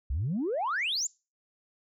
sine exponential sweep, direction up, 58.27 to 7459 Hz, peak -26 dBFS, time 0.1-1.07 s, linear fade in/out 5 ms, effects noise-tail reverb RT60 0.3 s tail -25 dB re dry + tanh soft clip ceiling -24 dBFS

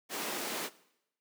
pink high-pass noise, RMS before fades -37 dBFS, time 0.09-0.7 s, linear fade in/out 50 ms, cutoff 240 Hz, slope 24 dB/octave, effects noise-tail reverb RT60 0.8 s tail -19 dB re dry

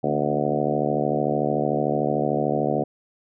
harmonic tone with a mistuned harmonic, 73.42 Hz, D2, in tune, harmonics 2 / 3 / 4 / 5 / 6 / 7 / 8 / 9 / 10, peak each -29 / -29 / -29 / -29 / -29 / -29 / -29 / -29 / -29 dBFS, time 0.03-2.84 s, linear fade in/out 10 ms, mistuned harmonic 3, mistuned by +38 cents, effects none

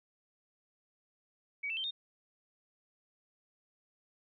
sine tone with pitch steps, 2263 / 2660 / 3127 / 3676 Hz, C#7 / E7 / G7 / A#7, +35 / +15 / -5 / -25 cents, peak -34 dBFS, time 1.63-1.91 s, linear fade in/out 10 ms, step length 70 ms, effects none

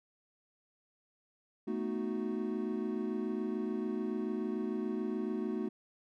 triangle chord, B dominant seventh, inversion third, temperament equal, 220 / 246.9 / 311.1 / 370 Hz, A3 / B3 / D#4 / F#4, 0 / 0 / 0 / 0 cents, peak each -35 / -38 / -38 / -36 dBFS, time 1.67-5.69 s, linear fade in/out 10 ms, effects none

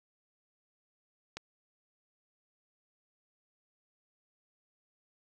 click, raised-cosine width 0.2 ms, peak -22 dBFS, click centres 1.37 s, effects none

